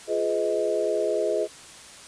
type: chord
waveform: sine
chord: F half-diminished seventh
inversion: none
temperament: just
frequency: 349.2 / 419.1 / 502.9 / 628.6 Hz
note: F4 / Ab4 / Cb5 / Eb5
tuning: 0 / +16 / +31 / +18 cents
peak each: -30 / -26 / -30 / -26 dBFS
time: 0.07-1.48 s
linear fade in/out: 50 ms
effects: white hiss -45 dBFS RMS until 2.07 s + resampled to 22050 Hz